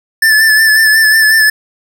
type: tone with vibrato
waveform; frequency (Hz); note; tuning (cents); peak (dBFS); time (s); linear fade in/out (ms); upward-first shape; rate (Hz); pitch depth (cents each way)
square; 1753; A6; -7; -6; 0.22-1.5; 5; sine; 5.5; 35
effects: none